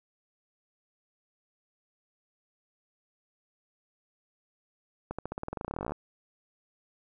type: accelerating click train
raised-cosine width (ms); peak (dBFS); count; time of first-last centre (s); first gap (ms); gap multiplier
1; -20; 24; 5.11-5.92; 76; 0.92
effects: none